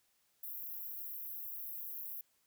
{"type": "high-pass noise", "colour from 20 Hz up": "pink", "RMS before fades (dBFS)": -44, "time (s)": [0.43, 2.21], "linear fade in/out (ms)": 2, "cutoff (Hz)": 12000, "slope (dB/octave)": 96, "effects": ["white hiss -75 dBFS RMS until 2.46 s"]}